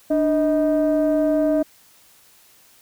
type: tone pair together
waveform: sine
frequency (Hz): 296.7 / 629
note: D4 / D#5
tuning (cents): +18 / +19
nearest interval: octave + minor second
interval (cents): 1301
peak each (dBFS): -17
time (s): 0.1-1.63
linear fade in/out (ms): 10
effects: tanh soft clip ceiling -12 dBFS + white hiss -53 dBFS RMS until 2.81 s